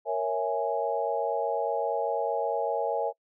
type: chord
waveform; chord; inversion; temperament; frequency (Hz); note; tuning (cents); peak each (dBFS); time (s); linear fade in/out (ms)
sine; A# half-diminished seventh; none; equal; 466.2 / 554.4 / 659.3 / 830.6; A#4 / C#5 / E5 / G#5; 0 / 0 / 0 / 0; -31; 0.05-3.13; 50
effects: noise-tail reverb RT60 0.1 s tail -25 dB re dry